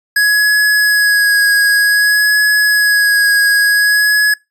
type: tone with vibrato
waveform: square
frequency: 1670 Hz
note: G#6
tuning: 9 cents sharp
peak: -9 dBFS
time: 0.16-4.34 s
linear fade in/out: 5 ms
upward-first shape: sine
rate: 0.54 Hz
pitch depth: 19 cents each way
effects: noise-tail reverb RT60 0.2 s tail -24 dB re dry + resampled to 32000 Hz